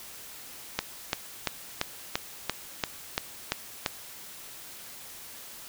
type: click train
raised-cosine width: 0.2 ms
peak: -8 dBFS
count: 10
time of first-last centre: 0.79-3.862 s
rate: 2.93 Hz
effects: white hiss -45 dBFS RMS until 5.68 s